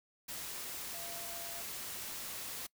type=tone in noise; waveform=sine; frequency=682 Hz; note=F5; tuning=41 cents flat; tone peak=-50 dBFS; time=0.93-1.62 s; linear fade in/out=10 ms; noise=white; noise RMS=-43 dBFS; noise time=0.28-2.67 s; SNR=-10 dB; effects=noise-tail reverb RT60 0.1 s tail -23 dB re dry